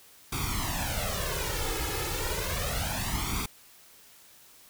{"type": "noise with flanger", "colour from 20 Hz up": "pink", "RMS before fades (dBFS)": -31, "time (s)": [0.32, 3.46], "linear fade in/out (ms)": 5, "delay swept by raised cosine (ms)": [0.85, 2.35], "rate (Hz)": 0.32, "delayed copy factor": 0.85, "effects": ["white hiss -55 dBFS RMS until 4.69 s"]}